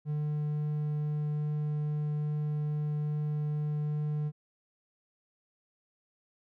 triangle tone, 149.8 Hz, D3, 35 cents sharp, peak -27 dBFS, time 0.05-4.32 s, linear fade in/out 50 ms, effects none

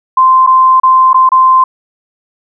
sine tone with dropouts, 1040 Hz, C6, 11 cents flat, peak -3 dBFS, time 0.17-1.64 s, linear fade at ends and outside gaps 5 ms, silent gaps 0.465-0.472 / 0.8-0.833 / 1.132-1.143 / 1.291-1.318 s, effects none

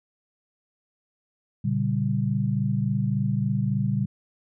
sine chord, G diminished, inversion first, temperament just, 117.6 / 141.12 / 196 Hz, Bb2 / Db3 / G3, +16 / +31 / 0 cents, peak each -26 dBFS, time 1.64-4.06 s, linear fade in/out 10 ms, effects none

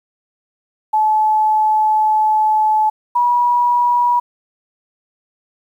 sine tone pair in turn, 862 / 967.6 Hz, A5 / B5, -36 / -36 cents, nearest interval major second, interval 200 cents, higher second, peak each -11 / -11 dBFS, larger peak neither, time 0.93-2.9 / 3.15-4.2 s, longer first, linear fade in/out 10 ms, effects 8-bit

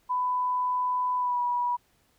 sine tone with pitch glide, 998 to 973.5 Hz, B5 to B5, +18 to -25 cents, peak -24 dBFS, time 0.09-1.77 s, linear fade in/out 20 ms, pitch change -43 cents, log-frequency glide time 1.17-1.4 s, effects pink hiss -67 dBFS RMS until 2.18 s

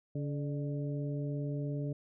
harmonic tone with a mistuned harmonic, 142.9 Hz, D3, 47 cents flat, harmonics 1 / 2 / 3 / 4, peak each -34 / -40 / -44 / -46 dBFS, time 0.15-1.93 s, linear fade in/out 5 ms, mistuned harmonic 4, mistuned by +66 cents, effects none

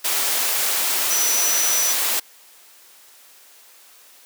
sine tone in noise, 5920 Hz, F#8, in tune, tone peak -20 dBFS, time 1.1-1.93 s, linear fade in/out 10 ms, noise white, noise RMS -21 dBFS, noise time 0.04-2.2 s, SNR -2 dB, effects white hiss -49 dBFS RMS until 4.25 s + high-pass 400 Hz 12 dB/octave

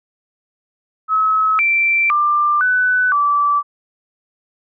sine tone with pitch steps, 1287 / 2346 / 1188 / 1500 / 1160 Hz, E6 / D7 / D6 / F#6 / D6, -42 / -2 / +20 / +23 / -22 cents, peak -12 dBFS, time 1.08-3.63 s, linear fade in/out 50 ms, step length 510 ms, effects none

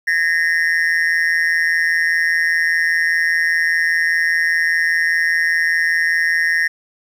triangle tone with amplitude modulation, 1841 Hz, A#6, 22 cents flat, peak -8 dBFS, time 0.07-6.68 s, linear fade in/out 10 ms, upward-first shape sine, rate 165 Hz, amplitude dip 95%, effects 8-bit

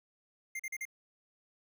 square tone bursts, 2105 Hz, C7, 10 cents sharp, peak -37 dBFS, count 4, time 0.55-0.853 s, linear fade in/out 5 ms, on 45 ms, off 41 ms, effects none

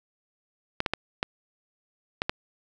clicks, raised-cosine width 0.3 ms, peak -9 dBFS, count 6, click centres 0.804 / 0.862 / 0.936 / 1.229 / 2.219 / 2.295 s, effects none

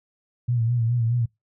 sine tone with vibrato, 117.8 Hz, A#2, 19 cents sharp, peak -19 dBFS, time 0.48-1.26 s, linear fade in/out 10 ms, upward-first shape sine, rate 4.8 Hz, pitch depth 70 cents each way, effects noise-tail reverb RT60 0.2 s tail -26 dB re dry

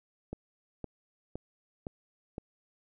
click train, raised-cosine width 2 ms, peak -24 dBFS, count 5, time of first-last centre 0.33-2.381 s, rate 1.95 Hz, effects none

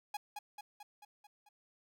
45% pulse tone with echo, 830 Hz, G#5, 1 cent flat, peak -37 dBFS, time 0.14-0.17 s, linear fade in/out 5 ms, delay 220 ms, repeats 6, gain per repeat -4 dB, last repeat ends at 1.49 s, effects none

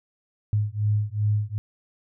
sine beating tone pair, 103.83 / 106.43 Hz, G#2 / G#2, 0 / +43 cents, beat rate 2.6 Hz, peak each -24 dBFS, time 0.53-1.58 s, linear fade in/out 0 ms, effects none

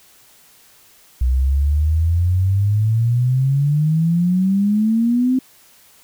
sine exponential sweep, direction up, 61.5 to 262 Hz, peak -13 dBFS, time 1.21-5.39 s, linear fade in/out 5 ms, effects white hiss -50 dBFS RMS until 6.03 s

